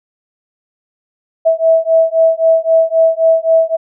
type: beating tone pair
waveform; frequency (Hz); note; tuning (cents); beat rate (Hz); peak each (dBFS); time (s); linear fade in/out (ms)
sine; 650 / 653.8; E5 / E5; -24 / -14; 3.8; -11; 1.45-3.77; 20
effects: none